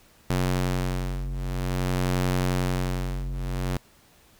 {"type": "ring-modulated tone", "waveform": "sawtooth", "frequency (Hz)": 91.3, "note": "F#2", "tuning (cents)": -23, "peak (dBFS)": -17, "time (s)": [0.3, 3.77], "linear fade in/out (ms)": 0, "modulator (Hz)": 45.4, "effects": ["pink hiss -57 dBFS RMS until 4.39 s"]}